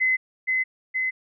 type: tone with echo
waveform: sine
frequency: 2040 Hz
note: C7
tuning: 44 cents flat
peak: -18 dBFS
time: 0-0.17 s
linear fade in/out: 20 ms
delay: 470 ms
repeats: 2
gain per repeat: -2 dB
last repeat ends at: 1.11 s
effects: none